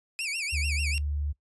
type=tone with vibrato; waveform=sawtooth; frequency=2489 Hz; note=D#7; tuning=in tune; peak=-26 dBFS; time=0.19-0.98 s; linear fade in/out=0 ms; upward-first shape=sine; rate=6.8 Hz; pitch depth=190 cents each way
type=tone with pitch glide; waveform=sine; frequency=73.42 to 72.95 Hz; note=D2 to D2; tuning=0 to -11 cents; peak=-27 dBFS; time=0.52-1.33 s; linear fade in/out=20 ms; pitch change=-11 cents; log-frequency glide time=0.64-1.12 s
effects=noise-tail reverb RT60 0.1 s tail -20 dB re dry + resampled to 24000 Hz